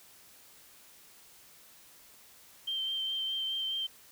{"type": "tone with vibrato", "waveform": "sine", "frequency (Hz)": 3136, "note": "G7", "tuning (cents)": 0, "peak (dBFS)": -31, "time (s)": [2.67, 3.87], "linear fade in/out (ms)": 10, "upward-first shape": "triangle", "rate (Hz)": 4.8, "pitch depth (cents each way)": 19, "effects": ["white hiss -57 dBFS RMS until 4.11 s"]}